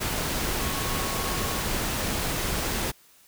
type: tone in noise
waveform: sine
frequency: 1100 Hz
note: C#6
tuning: 14 cents flat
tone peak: -36 dBFS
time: 0.59-1.62 s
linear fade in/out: 20 ms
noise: pink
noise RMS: -28 dBFS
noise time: 0-2.92 s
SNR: -11 dB
effects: white hiss -57 dBFS RMS until 3.27 s